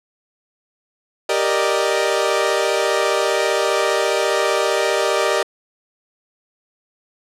sawtooth chord, Eb major seventh, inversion first, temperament equal, 392 / 466.2 / 587.3 / 622.3 Hz, G4 / Bb4 / D5 / Eb5, 0 / 0 / 0 / 0 cents, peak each -18 dBFS, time 1.29-5.43 s, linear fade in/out 5 ms, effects low-pass 9000 Hz 12 dB/octave

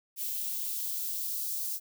violet noise with high-pass filter sweep, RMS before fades -34 dBFS, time 0.16-1.8 s, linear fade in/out 50 ms, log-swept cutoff 2700 to 4700 Hz, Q 1.3, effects none

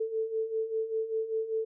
sine beating tone pair, 440 / 445.1 Hz, A4 / A4, 0 / +20 cents, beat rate 5.1 Hz, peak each -35 / -30 dBFS, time 0-1.65 s, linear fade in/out 10 ms, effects none

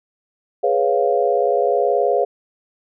sine chord, C# dominant seventh, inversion second, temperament equal, 415.3 / 493.9 / 554.4 / 698.5 Hz, G#4 / B4 / C#5 / E#5, 0 / 0 / 0 / 0 cents, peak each -20 dBFS, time 0.63-2.25 s, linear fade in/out 10 ms, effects none

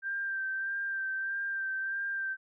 sine tone with vibrato, 1575 Hz, G6, 8 cents sharp, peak -31 dBFS, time 0.02-2.37 s, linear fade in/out 50 ms, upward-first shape sine, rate 1.6 Hz, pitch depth 23 cents each way, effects none

